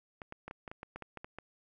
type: clicks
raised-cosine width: 0.5 ms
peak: -28 dBFS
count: 12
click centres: 0.218 / 0.324 / 0.48 / 0.511 / 0.678 / 0.715 / 0.831 / 0.96 / 1.023 / 1.173 / 1.245 / 1.386 s
effects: none